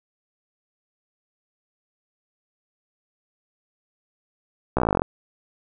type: slowing click train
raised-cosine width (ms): 1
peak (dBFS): -6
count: 14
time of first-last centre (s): 4.77-5.019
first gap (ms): 15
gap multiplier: 1.04
effects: none